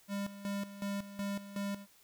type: tone with tremolo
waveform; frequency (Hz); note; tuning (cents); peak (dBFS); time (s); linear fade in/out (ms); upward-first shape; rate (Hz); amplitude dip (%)
square; 200.3; G3; +38; -35; 0.08-1.87; 50; square; 2.7; 75
effects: white hiss -64 dBFS RMS until 2.03 s